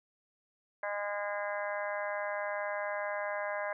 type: harmonic tone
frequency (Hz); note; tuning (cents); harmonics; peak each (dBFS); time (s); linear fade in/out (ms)
204.5; G#3; -26; 3 / 4 / 5 / 6 / 7 / 8 / 9 / 10; -36 / -42 / -41 / -48 / -48 / -40 / -50 / -44; 0.83-3.73; 2
effects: none